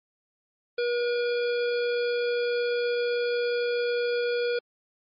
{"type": "harmonic tone", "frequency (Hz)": 481, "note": "B4", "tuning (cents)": -46, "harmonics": [1, 3, 5, 7, 9, 10], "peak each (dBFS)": [-24, -34, -38, -41, -43, -44], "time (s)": [0.78, 4.59], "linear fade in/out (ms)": 5, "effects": ["MP3 32 kbps"]}